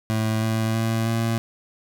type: tone with pitch steps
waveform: 25% pulse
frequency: 110.1 / 111.44 / 112.8 / 114.18 Hz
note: A2 / A2 / A2 / A#2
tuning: +2 / +23 / +44 / -35 cents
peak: -17 dBFS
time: 0.1-1.38 s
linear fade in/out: 0 ms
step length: 320 ms
effects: none